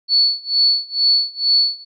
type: tone with tremolo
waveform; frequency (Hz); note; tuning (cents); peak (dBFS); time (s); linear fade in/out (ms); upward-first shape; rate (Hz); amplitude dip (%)
sine; 4435; C#8; 0; -10; 0.08-1.85; 50; sine; 2.2; 95
effects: none